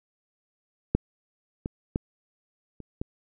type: clicks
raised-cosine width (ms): 3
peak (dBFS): -7 / -17 / -12 / -28 / -17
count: 5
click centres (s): 0.95 / 1.659 / 1.959 / 2.803 / 3.015
effects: none